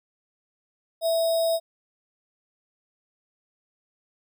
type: tone with sample-and-hold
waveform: sine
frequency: 659.3 Hz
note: E5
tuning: in tune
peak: -20 dBFS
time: 1.01-1.6 s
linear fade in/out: 50 ms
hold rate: 4410 Hz
effects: none